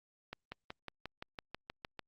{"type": "accelerating click train", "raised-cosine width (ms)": 0.3, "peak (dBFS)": -26, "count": 11, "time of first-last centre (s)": [0.33, 1.993], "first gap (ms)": 190, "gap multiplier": 0.97, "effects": ["Opus 48 kbps"]}